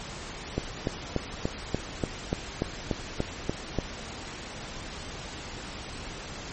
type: click train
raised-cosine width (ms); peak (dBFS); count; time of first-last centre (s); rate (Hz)
2; -12; 12; 0.58-3.787; 3.43
effects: pink hiss -39 dBFS RMS until 6.52 s + MP3 32 kbps